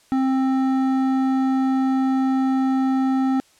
triangle tone with hard clipping, 264.1 Hz, C4, 16 cents sharp, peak -19 dBFS, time 0.12-3.4 s, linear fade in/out 0 ms, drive 14 dB, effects white hiss -56 dBFS RMS until 3.59 s + low-pass 9000 Hz 12 dB/octave

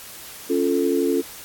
sine chord, Db augmented, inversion none, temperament equal, 277.2 / 349.2 / 440 Hz, Db4 / F4 / A4, 0 / 0 / 0 cents, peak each -22 dBFS, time 0.49-1.22 s, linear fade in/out 20 ms, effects white hiss -39 dBFS RMS until 1.44 s + AAC 64 kbps

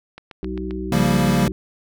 click train, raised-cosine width 0.3 ms, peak -21 dBFS, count 5, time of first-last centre 0.18-0.709 s, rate 7.56 Hz
harmonic tone, 63 Hz, B1, 35 cents sharp, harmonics 1 / 3 / 5 / 6, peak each -30 / -30 / -30 / -30 dBFS, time 0.43-1.52 s, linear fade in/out 0 ms
square chord, G half-diminished seventh, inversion second, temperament equal, 138.59 / 174.61 / 196 / 233.1 Hz, Db3 / F3 / G3 / Bb3, 0 / 0 / 0 / 0 cents, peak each -22 dBFS, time 0.92-1.48 s, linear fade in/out 2 ms
effects none

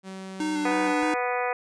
sawtooth tone, 190.4 Hz, F#3, 50 cents sharp, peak -32 dBFS, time 0.03-0.95 s, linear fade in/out 50 ms
square tone with vibrato, 303.4 Hz, D#4, 44 cents flat, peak -26 dBFS, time 0.4-1.14 s, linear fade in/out 2 ms, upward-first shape square, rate 3.2 Hz, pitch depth 23 cents each way
harmonic tone, 246.9 Hz, B3, in tune, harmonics 2 / 3 / 4 / 5 / 6 / 7 / 8 / 9 / 10, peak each -29 / -29 / -33 / -34 / -37 / -38 / -35 / -40 / -37 dBFS, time 0.65-1.53 s, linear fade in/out 2 ms
clicks, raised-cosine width 2 ms, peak -35 dBFS, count 2, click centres 1.026 / 1.034 s
effects resampled to 22050 Hz

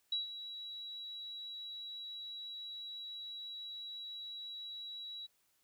sine tone with ADSR envelope, 3898 Hz, B7, 23 cents flat, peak -31 dBFS, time 0.12-5.27 s, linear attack 5 ms, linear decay 140 ms, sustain -12 dB, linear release 18 ms, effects white hiss -75 dBFS RMS until 5.63 s

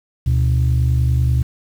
sine tone pair together, 73.42 / 123.65 Hz, D2 / B2, 0 / +3 cents, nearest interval major sixth, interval 903 cents, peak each -14 / -14 dBFS, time 0.26-1.43 s, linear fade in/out 10 ms, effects tanh soft clip ceiling -9 dBFS + 7-bit

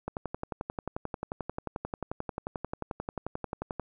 click train, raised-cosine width 1 ms, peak -19 dBFS, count 43, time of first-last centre 0.08-3.797 s, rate 11.3 Hz, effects none

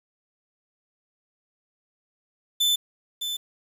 40% pulse tone with echo, 3520 Hz, A7, in tune, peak -18 dBFS, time 2.6-2.76 s, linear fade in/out 10 ms, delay 610 ms, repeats 1, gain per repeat -8 dB, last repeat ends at 3.37 s, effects 8-bit

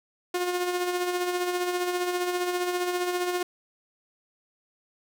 sawtooth tone with tremolo, 357.6 Hz, F4, 41 cents sharp, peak -20 dBFS, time 0.34-3.43 s, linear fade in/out 5 ms, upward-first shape sine, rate 15 Hz, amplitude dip 45%, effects none

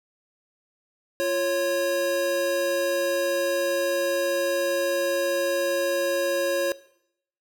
square tone pair together, 347 / 550 Hz, F4 / C#5, -11 / -14 cents, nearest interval minor sixth, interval 797 cents, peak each -30 / -24 dBFS, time 1.2-6.72 s, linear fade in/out 0 ms, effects noise-tail reverb RT60 0.7 s tail -18 dB re dry

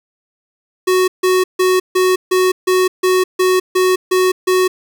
square tone bursts, 370 Hz, F#4, in tune, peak -11 dBFS, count 11, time 0.87-4.68 s, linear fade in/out 10 ms, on 210 ms, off 150 ms, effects 7-bit

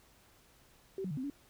sine tone with pitch steps, 385.4 / 185.1 / 147.7 / 259.1 / 284.1 Hz, G4 / F#3 / D3 / C4 / C#4, -29 / +1 / +10 / -17 / +43 cents, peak -35 dBFS, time 0.98-1.3 s, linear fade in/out 2 ms, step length 64 ms, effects pink hiss -64 dBFS RMS until 1.49 s

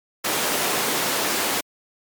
pink high-pass noise, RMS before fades -23 dBFS, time 0.24-1.61 s, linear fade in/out 10 ms, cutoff 320 Hz, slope 12 dB/octave, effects MP3 96 kbps

